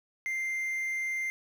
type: tone with quantisation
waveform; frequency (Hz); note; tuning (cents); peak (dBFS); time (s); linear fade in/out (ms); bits
triangle; 2093; C7; 0; -28; 0.26-1.3; 0; 9
effects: none